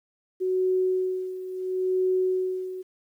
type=tone with tremolo; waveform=sine; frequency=371.5 Hz; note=F#4; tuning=7 cents sharp; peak=-20 dBFS; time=0.4-2.83 s; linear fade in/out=20 ms; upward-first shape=sine; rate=0.73 Hz; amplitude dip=75%; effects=10-bit